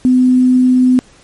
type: tone with quantisation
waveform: sine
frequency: 253.5 Hz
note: B3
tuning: 45 cents sharp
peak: -6 dBFS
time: 0.05-0.99 s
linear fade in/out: 0 ms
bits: 6
effects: pink hiss -45 dBFS RMS until 1.23 s + MP3 48 kbps